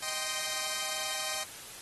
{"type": "chord", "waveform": "5% pulse", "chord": "C minor", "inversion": "first", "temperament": "equal with one note detuned", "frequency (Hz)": [622.3, 781.3, 1046.5], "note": ["Eb5", "G5", "C6"], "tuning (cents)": [0, -6, 0], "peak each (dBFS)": -26, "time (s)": [0.02, 1.44], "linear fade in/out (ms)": 10, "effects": ["white hiss -46 dBFS RMS until 1.81 s", "AAC 32 kbps"]}